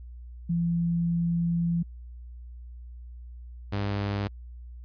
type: tone pair in turn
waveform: sine / sawtooth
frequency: 170 / 101.08 Hz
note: F3 / G#2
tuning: -46 / -46 cents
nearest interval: major sixth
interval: 900 cents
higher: first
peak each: -23 dBFS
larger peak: neither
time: 0.49-1.83 / 3.72-4.28 s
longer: first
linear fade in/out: 10 ms
effects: added 60 Hz sine -40 dBFS peak until 4.84 s + resampled to 11025 Hz